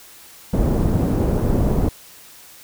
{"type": "low-pass noise", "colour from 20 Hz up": "pink", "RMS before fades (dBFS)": -18, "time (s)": [0.53, 1.89], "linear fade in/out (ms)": 5, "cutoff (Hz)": 470, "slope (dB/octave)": 12, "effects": ["white hiss -44 dBFS RMS until 2.63 s"]}